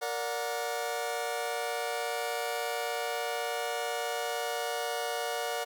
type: chord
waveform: sawtooth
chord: Bb augmented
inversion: none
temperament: just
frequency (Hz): 466.2 / 582.7 / 728.4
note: Bb4 / D5 / F#5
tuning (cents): 0 / -14 / -27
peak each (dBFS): -32 / -33 / -31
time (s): 0.01-5.65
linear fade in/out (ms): 20
effects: none